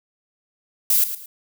violet noise with echo, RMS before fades -17 dBFS, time 0.9-1.04 s, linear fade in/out 2 ms, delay 110 ms, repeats 2, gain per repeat -11 dB, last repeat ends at 1.26 s, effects none

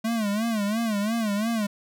square tone with vibrato, 216.3 Hz, A3, 29 cents flat, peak -24 dBFS, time 0.04-1.67 s, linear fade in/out 10 ms, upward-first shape sine, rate 2.9 Hz, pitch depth 130 cents each way, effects none

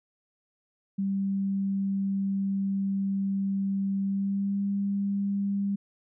sine tone with pitch glide, 195.8 to 199.34 Hz, G3 to G3, -2 to +29 cents, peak -25 dBFS, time 0.98-5.76 s, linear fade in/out 10 ms, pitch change +31 cents, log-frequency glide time 4.03-4.62 s, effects none

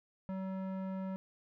square tone with low-pass filter, 190 Hz, F#3, 46 cents sharp, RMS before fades -39 dBFS, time 0.29-1.16 s, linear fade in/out 0 ms, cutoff 1100 Hz, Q 0.86, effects none

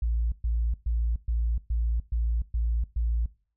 sine tone bursts, 57.1 Hz, A#1, 35 cents flat, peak -22 dBFS, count 8, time 0.02-3.26 s, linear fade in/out 5 ms, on 300 ms, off 120 ms, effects noise-tail reverb RT60 0.4 s tail -21 dB re dry + tanh soft clip ceiling -19 dBFS

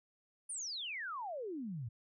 sine exponential sweep, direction down, 9800 to 105.9 Hz, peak -39 dBFS, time 0.49-1.89 s, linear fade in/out 10 ms, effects none

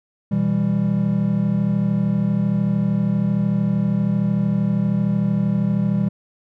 triangle chord, E minor, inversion second, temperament just, 123.61 / 164.81 / 197.78 Hz, B2 / E3 / G3, +2 / 0 / +16 cents, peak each -22 / -20 / -17 dBFS, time 0.31-6.09 s, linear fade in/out 10 ms, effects none

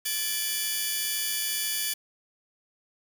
10% pulse tone cluster, 1740 / 2354 / 2989 / 3386 / 4606 Hz, A6 / D7 / F#7 / G#7 / D8, -20 / +3 / +17 / +33 / -34 cents, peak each -26 dBFS, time 0.05-1.94 s, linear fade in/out 10 ms, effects 7-bit

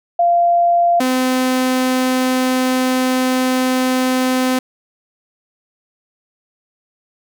sine / sawtooth tone pair in turn, 692 / 256.5 Hz, F5 / C4, -16 / -34 cents, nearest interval octave + perfect fourth, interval 1718 cents, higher first, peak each -10 dBFS, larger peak neither, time 0.19-1 / 1-4.59 s, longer second, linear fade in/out 5 ms, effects none

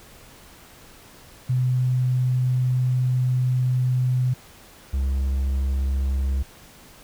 sine / triangle tone pair in turn, 126.7 / 67.12 Hz, B2 / C2, +45 / +45 cents, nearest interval major seventh, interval 1100 cents, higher first, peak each -18 / -18 dBFS, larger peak neither, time 1.49-4.34 / 4.93-6.43 s, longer first, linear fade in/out 10 ms, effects pink hiss -48 dBFS RMS until 7.03 s

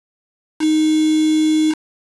sine tone with quantisation, 311.1 Hz, D#4, in tune, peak -12 dBFS, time 0.59-1.75 s, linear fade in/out 50 ms, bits 4, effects resampled to 22050 Hz

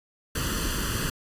pink noise with comb filter, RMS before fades -28 dBFS, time 0.35-1.1 s, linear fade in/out 5 ms, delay 0.66 ms, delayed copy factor +0.8, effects resampled to 32000 Hz

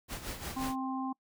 pink noise with tremolo, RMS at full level -38 dBFS, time 0.08-0.76 s, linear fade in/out 50 ms, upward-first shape sine, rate 5.7 Hz, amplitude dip 65%
harmonic tone, 263.1 Hz, C4, 10 cents sharp, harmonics 1 / 3 / 4, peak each -34 / -39 / -40 dBFS, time 0.56-1.13 s, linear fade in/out 10 ms
effects noise-tail reverb RT60 0.1 s tail -25 dB re dry

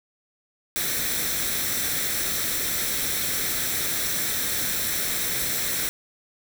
white noise with comb filter, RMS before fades -26 dBFS, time 0.76-5.89 s, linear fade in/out 0 ms, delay 0.52 ms, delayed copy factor +0.55, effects none

